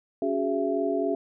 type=tone cluster; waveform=sine; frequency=281.3 / 372.7 / 416.4 / 669 Hz; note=C#4 / F#4 / G#4 / E5; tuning=+26 / +13 / +5 / +25 cents; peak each=-29 dBFS; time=0.22-1.15 s; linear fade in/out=2 ms; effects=none